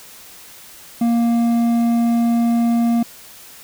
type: tone with hard clipping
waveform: triangle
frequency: 233.9 Hz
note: A#3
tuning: 6 cents sharp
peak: -15 dBFS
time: 1.01-3.03 s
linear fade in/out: 5 ms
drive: 10 dB
effects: white hiss -41 dBFS RMS until 3.63 s